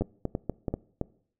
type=two click trains; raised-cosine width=2 ms; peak=-15 / -15 dBFS; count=4 / 4; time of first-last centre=0.01-0.74 / 0.02-1.013 s; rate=4.11 / 3.02 Hz; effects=noise-tail reverb RT60 0.6 s tail -22 dB re dry